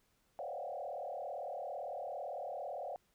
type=tone with frequency modulation; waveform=sine; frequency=644 Hz; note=E5; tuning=41 cents flat; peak=-39 dBFS; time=0.39-2.96 s; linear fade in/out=0 ms; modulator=37.8 Hz; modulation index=3.2; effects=pink hiss -75 dBFS RMS until 3.14 s